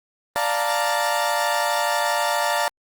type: chord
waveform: 30% pulse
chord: Bb major seventh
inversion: first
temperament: equal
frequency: 587.3 / 698.5 / 880 / 932.3 Hz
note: D5 / F5 / A5 / Bb5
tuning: 0 / 0 / 0 / 0 cents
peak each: -23 dBFS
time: 0.36-2.68 s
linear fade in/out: 0 ms
effects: Opus 32 kbps